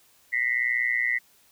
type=tone with amplitude modulation; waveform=sine; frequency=1986 Hz; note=B6; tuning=9 cents sharp; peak=-18 dBFS; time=0.32-1.19 s; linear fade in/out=20 ms; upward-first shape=sine; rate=121 Hz; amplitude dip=95%; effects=white hiss -60 dBFS RMS until 1.51 s